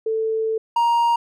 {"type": "tone pair in turn", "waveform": ["sine", "triangle"], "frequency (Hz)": [442.9, 938.5], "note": ["A4", "A#5"], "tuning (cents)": [11, 11], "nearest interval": "octave + minor second", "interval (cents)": 1300, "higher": "second", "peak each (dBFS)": [-19, -13], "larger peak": "second", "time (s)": [[0.06, 0.58], [0.76, 1.16]], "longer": "first", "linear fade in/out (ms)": 5, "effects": []}